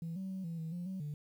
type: tone with pitch steps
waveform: sine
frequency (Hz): 165.6 / 190.5 / 189.4 / 166.8 / 161.2 / 175.7 / 189.3 / 148.2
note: E3 / G3 / F#3 / E3 / E3 / F3 / F#3 / D3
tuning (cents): +8 / -49 / +41 / +21 / -38 / +11 / +40 / +16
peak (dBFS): -36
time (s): 0.02-1.14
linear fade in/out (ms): 2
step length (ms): 140
effects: tanh soft clip ceiling -35 dBFS + 11-bit